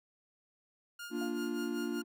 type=tone with tremolo; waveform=sawtooth; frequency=1415 Hz; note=F6; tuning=22 cents sharp; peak=-38 dBFS; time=0.99-2.02 s; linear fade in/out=5 ms; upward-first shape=sine; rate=5.2 Hz; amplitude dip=70%
type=chord; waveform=triangle; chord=Bb major; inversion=none; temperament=equal; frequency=233.1 / 293.7 / 349.2 Hz; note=Bb3 / D4 / F4; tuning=0 / 0 / 0 cents; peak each=-36 dBFS; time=1.1-2.04 s; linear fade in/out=50 ms
type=tone with exponential decay; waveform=sine; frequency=698.5 Hz; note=F5; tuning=in tune; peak=-40 dBFS; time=1.21-1.67 s; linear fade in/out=5 ms; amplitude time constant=100 ms
effects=none